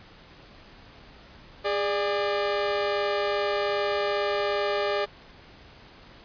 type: tone pair together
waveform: sawtooth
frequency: 409.5 / 593 Hz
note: G#4 / D5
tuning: -24 / +17 cents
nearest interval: tritone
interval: 641 cents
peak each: -23 dBFS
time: 1.64-5.06 s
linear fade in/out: 20 ms
effects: pink hiss -50 dBFS RMS until 6.24 s + resampled to 11025 Hz